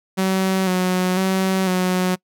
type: tone with vibrato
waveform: sawtooth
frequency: 186.4 Hz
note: F#3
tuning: 13 cents sharp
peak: -13 dBFS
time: 0.17-2.16 s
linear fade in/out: 20 ms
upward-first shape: square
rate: 1 Hz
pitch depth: 29 cents each way
effects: noise-tail reverb RT60 0.1 s tail -25 dB re dry